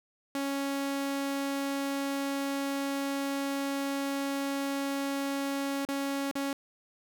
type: tone with dropouts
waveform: sawtooth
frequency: 277.2 Hz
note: C#4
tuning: in tune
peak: -26 dBFS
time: 0.35-6.53 s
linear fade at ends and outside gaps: 2 ms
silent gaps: 5.851-5.887 / 6.313-6.354 s
effects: none